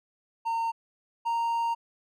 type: tone pair in turn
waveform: triangle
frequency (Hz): 915 / 927.8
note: A#5 / A#5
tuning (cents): -32 / -8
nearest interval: unison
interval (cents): 24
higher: second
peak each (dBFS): -24 / -23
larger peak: second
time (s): 0.45-0.72 / 1.25-1.75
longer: second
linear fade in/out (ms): 20
effects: none